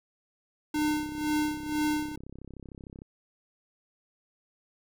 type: tone with tremolo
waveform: square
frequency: 302.1 Hz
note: D4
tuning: 49 cents sharp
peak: -25 dBFS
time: 0.74-2.16 s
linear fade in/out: 5 ms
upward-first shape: sine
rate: 2 Hz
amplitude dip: 75%
type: click train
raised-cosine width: 3 ms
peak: -31 dBFS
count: 76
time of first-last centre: 0.76-3.019 s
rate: 33.2 Hz
effects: none